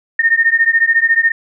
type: beating tone pair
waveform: sine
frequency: 1825 / 1839 Hz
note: A#6 / A#6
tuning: -37 / -24 cents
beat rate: 14 Hz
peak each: -12 / -13 dBFS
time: 0.19-1.32 s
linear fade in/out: 5 ms
effects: none